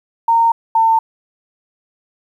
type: tone pair in turn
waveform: sine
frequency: 920 / 901.1 Hz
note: A#5 / A5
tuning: -23 / +41 cents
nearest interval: unison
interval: 36 cents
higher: first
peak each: -9 dBFS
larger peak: neither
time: 0.28-0.52 / 0.75-0.99 s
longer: neither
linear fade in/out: 5 ms
effects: 8-bit